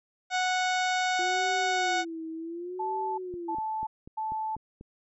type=harmonic tone; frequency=737 Hz; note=F#5; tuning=7 cents flat; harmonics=1 / 2 / 3 / 4 / 5 / 6 / 7 / 8 / 9 / 10; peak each=-27 / -31 / -34 / -41 / -37 / -42 / -45 / -43 / -48 / -45 dBFS; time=0.3-2.05 s; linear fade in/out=50 ms
type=tone with vibrato; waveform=sine; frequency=351.2 Hz; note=F4; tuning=10 cents sharp; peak=-34 dBFS; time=1.19-3.55 s; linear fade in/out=2 ms; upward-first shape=sine; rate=0.69 Hz; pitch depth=150 cents each way
type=tone bursts; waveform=sine; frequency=874 Hz; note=A5; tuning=12 cents flat; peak=-29 dBFS; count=3; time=2.79-4.56 s; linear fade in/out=10 ms; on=390 ms; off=300 ms
type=click train; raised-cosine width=3 ms; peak=-32 dBFS; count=7; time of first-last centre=3.34-4.811 s; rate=4.08 Hz
effects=none